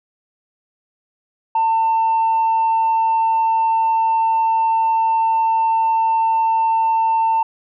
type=tone; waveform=sine; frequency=898 Hz; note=A5; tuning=35 cents sharp; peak=-12 dBFS; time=1.55-7.43 s; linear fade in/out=5 ms; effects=tanh soft clip ceiling -11 dBFS